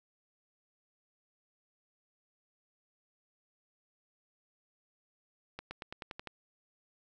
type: accelerating click train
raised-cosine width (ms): 0.3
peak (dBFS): -25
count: 8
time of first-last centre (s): 5.59-6.273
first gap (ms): 120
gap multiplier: 0.93
effects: none